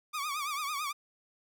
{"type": "tone with vibrato", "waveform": "sawtooth", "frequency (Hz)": 1174.7, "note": "D6", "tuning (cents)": 0, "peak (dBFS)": -29, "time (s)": [0.13, 0.93], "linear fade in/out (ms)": 20, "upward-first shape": "triangle", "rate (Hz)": 9, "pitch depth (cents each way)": 130, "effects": []}